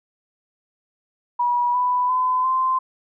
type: tone with pitch steps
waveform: sine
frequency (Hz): 969 / 991.6 / 1014.8 / 1038.5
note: B5 / B5 / B5 / C6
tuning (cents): -33 / +7 / +47 / -13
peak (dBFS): -17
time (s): 1.39-2.79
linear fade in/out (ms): 10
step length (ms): 350
effects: none